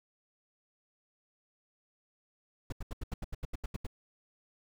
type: noise bursts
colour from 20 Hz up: brown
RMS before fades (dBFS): -35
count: 12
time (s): 2.7-3.868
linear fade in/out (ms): 5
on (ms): 24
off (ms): 80
effects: none